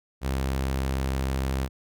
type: tone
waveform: sawtooth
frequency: 66.5 Hz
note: C2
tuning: 29 cents sharp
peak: -21 dBFS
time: 0.21-1.69 s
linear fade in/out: 50 ms
effects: none